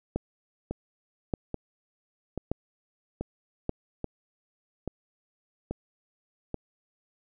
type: two click trains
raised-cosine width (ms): 2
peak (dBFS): -18 / -14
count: 8 / 4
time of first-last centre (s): 0.71-6.543 / 0.16-3.694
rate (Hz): 1.2 / 0.849
effects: none